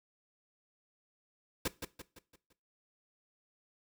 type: noise with echo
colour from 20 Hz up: pink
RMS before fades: -33 dBFS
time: 1.65-1.68 s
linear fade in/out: 5 ms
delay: 170 ms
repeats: 5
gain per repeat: -7 dB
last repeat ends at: 2.53 s
effects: noise-tail reverb RT60 0.3 s tail -18 dB re dry